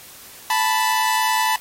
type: tone pair together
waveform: sawtooth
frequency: 877.6 / 987.8 Hz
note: A5 / B5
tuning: -5 / 0 cents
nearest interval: major second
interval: 205 cents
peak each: -16 dBFS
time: 0.5-1.56 s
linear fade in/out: 2 ms
effects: white hiss -42 dBFS RMS until 1.6 s + AAC 48 kbps